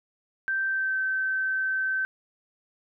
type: tone with pitch glide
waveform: sine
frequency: 1563 to 1542.4 Hz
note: G6 to G6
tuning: -6 to -28 cents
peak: -24 dBFS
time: 0.48-2.05 s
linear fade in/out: 0 ms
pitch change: -22 cents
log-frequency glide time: 0.66-0.98 s
effects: none